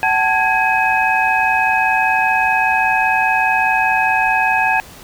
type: tone cluster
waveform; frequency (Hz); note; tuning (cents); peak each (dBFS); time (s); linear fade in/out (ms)
sine; 754 / 879 / 1653 / 2537; F#5 / A5 / G#6 / D#7; +32 / -2 / -9 / +33; -18; 0.03-4.8; 0
effects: pink hiss -39 dBFS RMS until 5.03 s